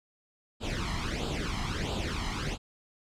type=noise with flanger; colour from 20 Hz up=pink; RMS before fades=-32 dBFS; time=0.6-2.58 s; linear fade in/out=50 ms; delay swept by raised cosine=0.25 to 0.99 ms; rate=1.5 Hz; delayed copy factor=+0.75; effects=low-pass 5000 Hz 12 dB/octave